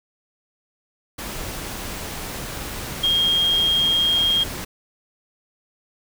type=tone in noise; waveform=sine; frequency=3234 Hz; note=G#7; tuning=47 cents flat; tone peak=-16 dBFS; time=3.03-4.44 s; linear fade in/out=10 ms; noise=pink; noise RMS=-31 dBFS; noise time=1.18-4.65 s; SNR=+12 dB; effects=none